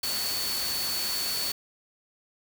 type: tone in noise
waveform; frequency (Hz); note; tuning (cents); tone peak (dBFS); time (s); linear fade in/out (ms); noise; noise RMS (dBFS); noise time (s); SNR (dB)
sine; 4452; C#8; +7; -30; 0.03-1.52; 5; white; -32; 0.03-1.52; -1
effects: none

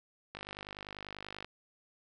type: click train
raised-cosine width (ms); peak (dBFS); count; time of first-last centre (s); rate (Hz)
0.3; -26; 56; 0.35-1.446; 50.2
effects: none

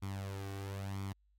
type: tone with flanger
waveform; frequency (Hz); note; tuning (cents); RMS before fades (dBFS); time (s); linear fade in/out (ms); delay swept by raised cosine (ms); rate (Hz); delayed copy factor
sawtooth; 97.9; G2; -2; -41; 0.02-1.13; 10; 0.88 to 2.68; 1; +0.65
effects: added 50 Hz sine -68 dBFS peak until 1.38 s + AAC 64 kbps

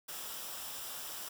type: noise with comb filter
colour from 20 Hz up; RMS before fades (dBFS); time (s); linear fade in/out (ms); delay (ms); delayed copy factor
white; -43; 0.08-1.29; 10; 0.46; -0.5
effects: none

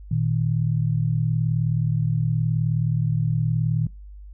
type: tone pair together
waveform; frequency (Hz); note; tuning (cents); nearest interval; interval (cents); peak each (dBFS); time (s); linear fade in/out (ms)
sine; 116.47 / 155.56; A#2 / D#3; -1 / 0; perfect fourth; 501; -22; 0.11-3.87; 5
effects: noise-tail reverb RT60 0.3 s tail -26 dB re dry + added 50 Hz sine -38 dBFS peak until 4.33 s

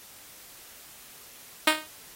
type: tone with exponential decay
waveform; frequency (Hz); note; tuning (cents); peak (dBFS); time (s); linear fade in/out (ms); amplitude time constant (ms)
5% pulse; 310.4; D#4; -4; -4; 1.67-1.88; 5; 44
effects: white hiss -49 dBFS RMS until 2.15 s + AAC 48 kbps

